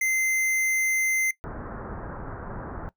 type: tone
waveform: square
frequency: 2075 Hz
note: C7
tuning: 15 cents flat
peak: -23 dBFS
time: 0.01-1.31 s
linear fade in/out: 5 ms
type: low-pass noise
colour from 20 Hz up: pink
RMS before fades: -36 dBFS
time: 1.44-2.89 s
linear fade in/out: 0 ms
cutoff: 1600 Hz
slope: 48 dB/octave
effects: noise-tail reverb RT60 0.1 s tail -19 dB re dry